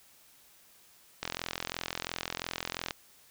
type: click train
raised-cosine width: 0.2 ms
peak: -15 dBFS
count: 73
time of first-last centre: 1.23-2.908 s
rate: 42.9 Hz
effects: white hiss -60 dBFS RMS until 3.3 s